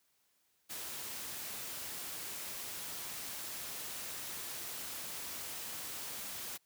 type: noise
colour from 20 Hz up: white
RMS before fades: -43 dBFS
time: 0.69-6.58 s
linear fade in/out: 20 ms
effects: white hiss -75 dBFS RMS until 6.65 s + high-pass 60 Hz 12 dB/octave